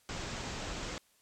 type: low-pass noise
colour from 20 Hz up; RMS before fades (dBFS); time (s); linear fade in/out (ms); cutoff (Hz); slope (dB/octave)
pink; -40; 0.09-0.98; 0; 7900; 96
effects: white hiss -68 dBFS RMS until 1.21 s + low-pass 12000 Hz 12 dB/octave